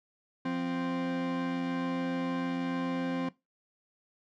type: tone pair together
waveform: 40% pulse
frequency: 174.61 / 261.4 Hz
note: F3 / C4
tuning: 0 / -1 cents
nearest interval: perfect fifth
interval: 699 cents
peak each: -36 / -30 dBFS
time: 0.45-3.29 s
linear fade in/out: 5 ms
effects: noise-tail reverb RT60 0.2 s tail -19 dB re dry + low-pass 3000 Hz 12 dB/octave